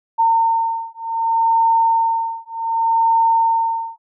sine beating tone pair, 910 / 910.66 Hz, A#5 / A#5, -42 / -41 cents, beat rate 0.66 Hz, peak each -17 / -17 dBFS, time 0.18-3.98 s, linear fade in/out 20 ms, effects none

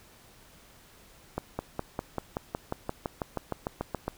accelerating click train, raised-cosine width 1 ms, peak -16 dBFS, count 17, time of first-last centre 1.38-4.08 s, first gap 210 ms, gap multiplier 0.97, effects pink hiss -56 dBFS RMS until 4.17 s

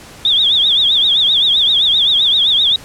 sine tone with vibrato, 3503 Hz, A7, 8 cents flat, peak -9 dBFS, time 0.25-2.76 s, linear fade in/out 2 ms, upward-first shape triangle, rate 7.7 Hz, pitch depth 170 cents each way, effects pink hiss -37 dBFS RMS until 2.84 s + low-pass 11000 Hz 12 dB/octave

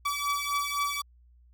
sawtooth beating tone pair, 1146 / 1149.9 Hz, D6 / D6, -43 / -37 cents, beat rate 3.9 Hz, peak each -27 dBFS, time 0.05-1.02 s, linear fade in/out 10 ms, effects added 60 Hz sine -55 dBFS peak until 1.53 s

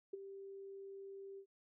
sine tone with ADSR envelope, 392 Hz, G4, in tune, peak -38 dBFS, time 0.13-1.46 s, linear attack 8 ms, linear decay 17 ms, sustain -10 dB, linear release 79 ms, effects none

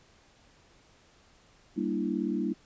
sine chord, E half-diminished seventh, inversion first, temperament equal with one note detuned, 196 / 233.1 / 293.7 / 333.1 Hz, G3 / Bb3 / D4 / E4, 0 / 0 / 0 / +18 cents, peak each -33 dBFS, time 1.76-2.54 s, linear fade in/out 20 ms, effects pink hiss -61 dBFS RMS until 2.65 s + resampled to 16000 Hz

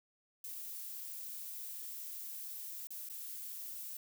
violet noise with dropouts, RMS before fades -45 dBFS, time 0.44-3.97 s, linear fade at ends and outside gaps 2 ms, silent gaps 2.871-2.905 / 3.089-3.098 s, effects none

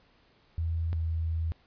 sine tone pair in turn, 82.41 / 81.56 Hz, E2 / E2, 0 / -18 cents, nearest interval unison, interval 18 cents, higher first, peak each -27 dBFS, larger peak neither, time 0.58-0.93 / 0.93-1.52 s, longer second, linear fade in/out 0 ms, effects pink hiss -64 dBFS RMS until 1.66 s + resampled to 11025 Hz

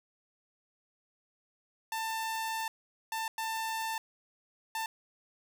sawtooth tone bursts at uneven times, 892 Hz, A5, 23 cents sharp, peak -29 dBFS, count 4, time 1.92-2.68 / 3.12-3.28 / 3.38-3.98 / 4.75-4.86 s, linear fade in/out 2 ms, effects none

